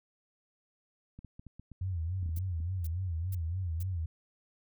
clicks, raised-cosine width 5 ms, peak -35 dBFS, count 11, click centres 1.19 / 1.247 / 1.395 / 1.467 / 1.596 / 1.717 / 2.229 / 2.261 / 2.291 / 2.374 / 2.603 s
sine tone with vibrato, 87.31 Hz, F2, in tune, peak -31 dBFS, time 1.81-4.06 s, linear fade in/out 5 ms, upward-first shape sine, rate 3.5 Hz, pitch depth 150 cents each way
violet noise bursts, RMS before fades -46 dBFS, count 4, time 2.36-3.83 s, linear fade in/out 5 ms, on 30 ms, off 450 ms
effects none

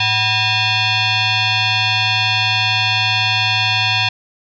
sine tone with frequency modulation, 108.3 Hz, A2, 27 cents flat, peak -13 dBFS, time 0-4.09 s, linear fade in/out 5 ms, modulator 862 Hz, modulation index 4.6, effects none

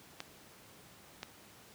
clicks, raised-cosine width 0.2 ms, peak -22 dBFS, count 2, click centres 0.204 / 1.231 s, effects pink hiss -57 dBFS RMS until 1.74 s + high-pass 100 Hz 12 dB/octave

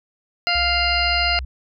harmonic tone, 698.5 Hz, F5, in tune, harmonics 1 / 2 / 3 / 4 / 6 / 7, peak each -24 / -25 / -24 / -23 / -25 / -25 dBFS, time 0.47-1.39 s, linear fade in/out 0 ms
sine tone with pitch glide, 63.8 to 63.4 Hz, C2 to B1, -43 to +46 cents, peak -26 dBFS, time 0.55-1.45 s, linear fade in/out 5 ms, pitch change -11 cents, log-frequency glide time 0.67-0.84 s
effects none

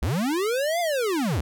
square linear two-way sweep, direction up then down, 55 to 711 to 55 Hz, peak -23 dBFS, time 0.02-1.41 s, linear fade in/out 5 ms, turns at 0.8 s, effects none

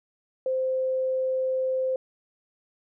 sine tone, 520 Hz, C5, 11 cents flat, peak -23 dBFS, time 0.46-1.96 s, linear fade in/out 2 ms, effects none

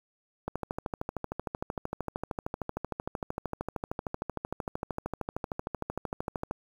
click train, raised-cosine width 1 ms, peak -18 dBFS, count 80, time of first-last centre 0.48-6.511 s, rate 13.1 Hz, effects 8-bit

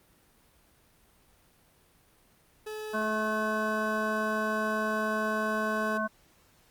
40% pulse tone, 429.6 Hz, A4, 41 cents flat, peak -35 dBFS, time 2.66-5.98 s, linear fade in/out 10 ms
harmonic tone, 216.4 Hz, A3, 29 cents flat, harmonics 1 / 3 / 5 / 7, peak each -33 / -33 / -33 / -33 dBFS, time 2.93-6.08 s, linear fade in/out 20 ms
effects pink hiss -63 dBFS RMS until 6.7 s + Opus 32 kbps

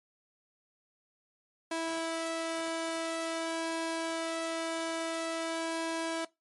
sawtooth tone with flanger, 328 Hz, E4, 9 cents flat, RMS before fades -34 dBFS, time 1.71-6.25 s, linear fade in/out 5 ms, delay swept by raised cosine 1.2 to 1.71 ms, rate 0.48 Hz, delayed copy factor +0.5, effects noise-tail reverb RT60 0.2 s tail -21 dB re dry + MP3 48 kbps

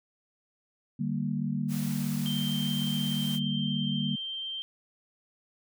sine chord, G minor, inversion second, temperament equal with one note detuned, 149.57 / 196 / 233.1 Hz, D3 / G3 / Bb3, +32 / 0 / 0 cents, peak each -32 dBFS, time 0.99-4.16 s, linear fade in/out 10 ms
white noise, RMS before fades -42 dBFS, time 1.68-3.4 s, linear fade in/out 50 ms
sine tone, 3144 Hz, G7, 4 cents sharp, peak -33 dBFS, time 2.26-4.62 s, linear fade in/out 0 ms
effects none

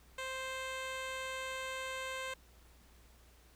10% pulse tone with low-pass filter, 523.3 Hz, C5, in tune, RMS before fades -41 dBFS, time 0.18-2.34 s, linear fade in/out 5 ms, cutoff 10000 Hz, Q 0.6, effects added 60 Hz sine -61 dBFS peak until 3.55 s + pink hiss -65 dBFS RMS until 3.55 s

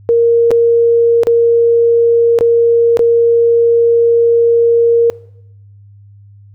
sine tone with dropouts, 466.6 Hz, A#4, 2 cents sharp, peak -6 dBFS, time 0.09-5.1 s, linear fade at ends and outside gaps 0 ms, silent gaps 0.507-0.514 / 1.234-1.27 / 2.388-2.409 / 2.971-2.993 s, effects noise-tail reverb RT60 0.8 s tail -23 dB re dry + added 101 Hz sine -37 dBFS peak until 6.54 s

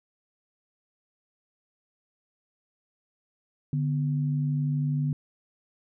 sine tone pair together, 146.93 / 246.9 Hz, D3 / B3, +1 / 0 cents, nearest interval major sixth, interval 899 cents, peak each -24 / -33 dBFS, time 3.73-5.13 s, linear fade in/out 2 ms, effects none

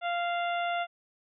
harmonic tone, 695 Hz, F5, 9 cents flat, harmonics 1 / 2 / 3 / 4 / 5, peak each -29 / -35 / -39 / -41 / -43 dBFS, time 0.01-0.87 s, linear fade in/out 50 ms, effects none

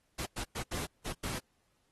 pink noise bursts at uneven times, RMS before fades -38 dBFS, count 6, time 0.18-0.26 / 0.36-0.44 / 0.55-0.63 / 0.71-0.86 / 1.05-1.13 / 1.23-1.39 s, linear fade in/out 10 ms, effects pink hiss -75 dBFS RMS until 1.91 s + AAC 32 kbps

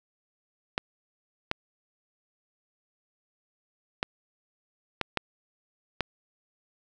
clicks, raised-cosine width 0.3 ms, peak -10 dBFS, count 6, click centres 0.779 / 1.514 / 4.029 / 5.013 / 5.173 / 6.007 s, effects none

